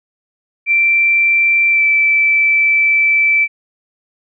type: tone with pitch glide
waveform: sine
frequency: 2349 to 2322 Hz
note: D7 to D7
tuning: 0 to -20 cents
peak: -9 dBFS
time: 0.66-3.48 s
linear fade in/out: 50 ms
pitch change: -20 cents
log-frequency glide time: 1.7-1.83 s
effects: none